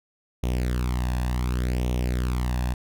sawtooth tone with flanger, 61.74 Hz, B1, in tune, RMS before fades -25 dBFS, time 0.43-2.74 s, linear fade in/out 5 ms, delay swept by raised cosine 0.32 to 1.15 ms, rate 0.68 Hz, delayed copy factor +0.7, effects none

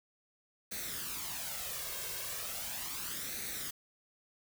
white noise with flanger, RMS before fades -40 dBFS, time 0.71-3.71 s, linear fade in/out 10 ms, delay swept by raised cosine 0.48 to 1.88 ms, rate 0.37 Hz, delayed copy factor +0.6, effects none

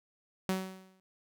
sawtooth tone with exponential decay, 188.4 Hz, F#3, 32 cents sharp, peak -23 dBFS, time 0.49-1 s, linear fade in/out 0 ms, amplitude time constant 110 ms, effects none

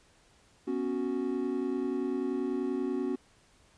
triangle chord, B suspended second, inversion none, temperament equal, 246.9 / 277.2 / 370 Hz, B3 / C#4 / F#4, 0 / 0 / 0 cents, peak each -33 / -31 / -31 dBFS, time 0.67-3.16 s, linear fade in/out 10 ms, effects pink hiss -63 dBFS RMS until 3.77 s + resampled to 22050 Hz

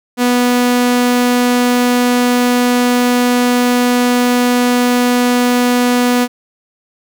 sawtooth tone, 245.6 Hz, B3, 9 cents flat, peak -6 dBFS, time 0.17-6.28 s, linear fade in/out 50 ms, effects none

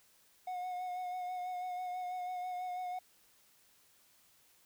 triangle tone with vibrato, 727 Hz, F#5, 31 cents flat, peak -35 dBFS, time 0.47-2.99 s, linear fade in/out 5 ms, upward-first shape sine, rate 6.1 Hz, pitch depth 25 cents each way, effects white hiss -67 dBFS RMS until 4.65 s

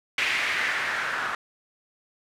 blue noise with low-pass filter sweep, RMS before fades -27 dBFS, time 0.18-1.35 s, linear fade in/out 2 ms, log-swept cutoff 2400 to 1400 Hz, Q 3, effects none

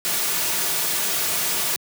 white noise with comb filter, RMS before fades -23 dBFS, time 0.05-1.76 s, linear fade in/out 0 ms, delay 3.8 ms, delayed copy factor -0.5, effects high-pass 150 Hz 12 dB/octave

